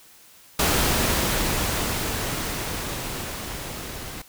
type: noise with level ramp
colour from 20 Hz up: pink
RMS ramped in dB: -20 to -36 dBFS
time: 0.59-4.22 s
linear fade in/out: 5 ms
effects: white hiss -51 dBFS RMS until 4.28 s